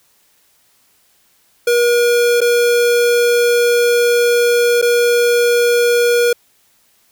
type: tone with dropouts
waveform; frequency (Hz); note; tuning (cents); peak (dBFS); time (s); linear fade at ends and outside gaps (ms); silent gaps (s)
square; 478.7; A#4; +46; -11; 1.67-6.33; 5; 2.406-2.414 / 4.816-4.824
effects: white hiss -56 dBFS RMS until 7.11 s